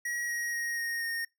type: tone with pitch steps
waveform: square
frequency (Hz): 1907 / 1891.6 / 1876.4 / 1861.3 / 1846.3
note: A#6 / A#6 / A#6 / A#6 / A#6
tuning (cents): +39 / +25 / +11 / -3 / -17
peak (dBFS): -32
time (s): 0.05-1.25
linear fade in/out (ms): 5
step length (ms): 240
effects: noise-tail reverb RT60 0.2 s tail -25 dB re dry